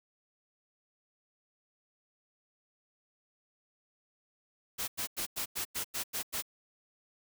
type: noise bursts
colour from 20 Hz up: white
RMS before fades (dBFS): -35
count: 9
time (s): 4.78-6.424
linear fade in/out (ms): 20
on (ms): 100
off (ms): 93
effects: none